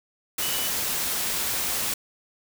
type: tone in noise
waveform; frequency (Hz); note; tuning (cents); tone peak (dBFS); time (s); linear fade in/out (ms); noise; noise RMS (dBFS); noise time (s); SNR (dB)
sine; 2960; F#7; 0; -33; 0.42-0.68; 5; white; -27; 0.38-1.94; -9
effects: none